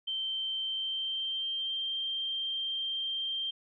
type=tone with pitch glide; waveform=sine; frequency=3120 to 3164 Hz; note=G7 to G7; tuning=-9 to +15 cents; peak=-31 dBFS; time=0.07-3.51 s; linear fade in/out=10 ms; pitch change=+24 cents; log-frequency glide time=0.64-1.91 s; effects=none